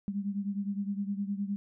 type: beating tone pair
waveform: sine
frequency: 198.2 / 207.9 Hz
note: G3 / G#3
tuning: +19 / +2 cents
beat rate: 9.7 Hz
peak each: -32 / -36 dBFS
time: 0.08-1.56 s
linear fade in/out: 0 ms
effects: none

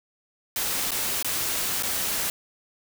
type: noise with dropouts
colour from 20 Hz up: white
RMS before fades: -27 dBFS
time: 0.56-2.3 s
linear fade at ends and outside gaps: 1 ms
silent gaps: 0.908-0.917 / 1.226-1.246 / 1.825-1.833 s
effects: none

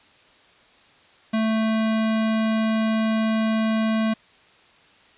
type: tone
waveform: square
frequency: 220.8 Hz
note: A3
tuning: 6 cents sharp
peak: -20 dBFS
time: 1.33-4.14 s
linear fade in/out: 10 ms
effects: white hiss -54 dBFS RMS until 5.17 s + resampled to 8000 Hz

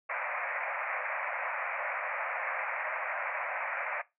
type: band-pass noise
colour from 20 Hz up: white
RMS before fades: -35 dBFS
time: 0.09-4.02 s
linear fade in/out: 10 ms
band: 530 to 2400 Hz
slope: 96 dB/octave
effects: noise-tail reverb RT60 0.2 s tail -18 dB re dry

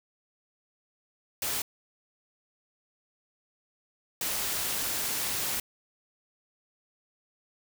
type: noise bursts at uneven times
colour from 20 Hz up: white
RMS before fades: -31 dBFS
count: 2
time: 1.42-1.62 / 4.21-5.6 s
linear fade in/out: 2 ms
effects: none

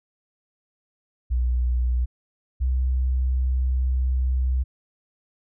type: tone pair in turn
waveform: sine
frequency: 61.3 / 63.94 Hz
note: B1 / C2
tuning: -12 / -39 cents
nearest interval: minor second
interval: 73 cents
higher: second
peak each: -19 dBFS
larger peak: neither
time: 1.3-2.06 / 2.6-4.64 s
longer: second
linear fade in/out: 20 ms
effects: none

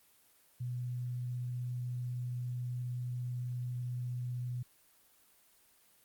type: tone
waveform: sine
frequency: 123.47 Hz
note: B2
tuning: in tune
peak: -35 dBFS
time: 0.6-4.63 s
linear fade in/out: 10 ms
effects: white hiss -66 dBFS RMS until 6.04 s + Opus 24 kbps

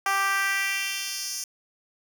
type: tone with high-pass filter sweep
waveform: 10% pulse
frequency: 392 Hz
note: G4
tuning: in tune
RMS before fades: -27 dBFS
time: 0.06-1.44 s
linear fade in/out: 2 ms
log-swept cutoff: 900 to 6300 Hz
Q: 1.9
effects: 8-bit

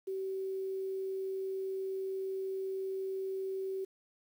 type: tone with quantisation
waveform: sine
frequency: 383.1 Hz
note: G4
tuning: 40 cents flat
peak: -34 dBFS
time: 0.07-3.85 s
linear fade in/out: 10 ms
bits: 10
effects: none

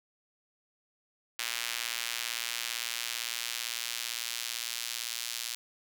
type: tone with high-pass filter sweep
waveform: sawtooth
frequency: 117.8 Hz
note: A#2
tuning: 19 cents sharp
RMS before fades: -36 dBFS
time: 1.39-5.55 s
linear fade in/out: 0 ms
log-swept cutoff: 2400 to 3800 Hz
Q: 0.97
effects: none

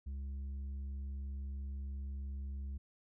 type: tone with tanh clipping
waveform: sine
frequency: 68.5 Hz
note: C#2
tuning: 20 cents flat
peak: -40 dBFS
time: 0.06-2.78 s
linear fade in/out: 10 ms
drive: 5 dB
effects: none

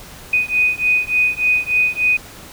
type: beating tone pair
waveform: sine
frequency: 2489 / 2492.4 Hz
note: D#7 / D#7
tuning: 0 / +2 cents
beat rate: 3.4 Hz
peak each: -17 / -17 dBFS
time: 0.33-2.17 s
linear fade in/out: 5 ms
effects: pink hiss -38 dBFS RMS until 2.52 s

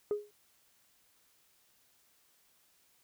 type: tone with exponential decay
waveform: sine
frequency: 415.3 Hz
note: G#4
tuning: in tune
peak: -24 dBFS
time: 0.11-0.31 s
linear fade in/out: 1 ms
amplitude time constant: 42 ms
effects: tanh soft clip ceiling -26 dBFS + white hiss -69 dBFS RMS until 3.03 s

